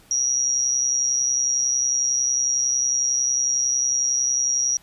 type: tone with amplitude modulation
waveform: sine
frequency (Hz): 5720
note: F8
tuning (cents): +41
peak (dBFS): -15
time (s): 0.11-4.77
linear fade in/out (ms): 2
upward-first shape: sine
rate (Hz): 131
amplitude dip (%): 80
effects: pink hiss -53 dBFS RMS until 4.82 s + resampled to 32000 Hz